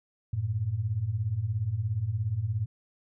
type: beating tone pair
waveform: sine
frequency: 94.9 / 111.9 Hz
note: F#2 / A2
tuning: +44 / +30 cents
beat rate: 17 Hz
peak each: -32 / -28 dBFS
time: 0.33-2.66 s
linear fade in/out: 5 ms
effects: none